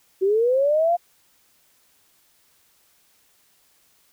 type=linear sweep; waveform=sine; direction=up; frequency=370 to 709 Hz; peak=-16 dBFS; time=0.21-0.97 s; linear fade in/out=20 ms; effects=white hiss -61 dBFS RMS until 4.12 s